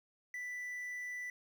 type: tone with quantisation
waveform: triangle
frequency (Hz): 1979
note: B6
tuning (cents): +3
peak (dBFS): -38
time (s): 0.34-1.3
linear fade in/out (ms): 2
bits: 11
effects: none